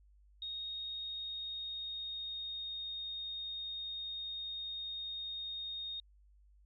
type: tone with pitch glide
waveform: sine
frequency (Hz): 3729 to 3705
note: A#7 to A#7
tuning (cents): 0 to -11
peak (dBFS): -39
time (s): 0.42-6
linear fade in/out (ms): 2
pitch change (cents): -11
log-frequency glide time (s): 0.87-2.93
effects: added 50 Hz sine -61 dBFS peak until 6.65 s